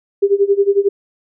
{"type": "tone with tremolo", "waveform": "sine", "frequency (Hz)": 399.4, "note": "G4", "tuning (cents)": 32, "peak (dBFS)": -7, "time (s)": [0.22, 0.89], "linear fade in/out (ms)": 10, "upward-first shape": "sine", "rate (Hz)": 11, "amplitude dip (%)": 90, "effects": []}